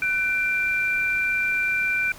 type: tone pair together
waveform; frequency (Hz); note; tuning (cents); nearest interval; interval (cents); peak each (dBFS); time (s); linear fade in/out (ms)
sine; 1501 / 2365; F#6 / D7; +24 / +12; minor sixth; 788; -25 / -22; 0.02-2.12; 2
effects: pink hiss -44 dBFS RMS until 2.18 s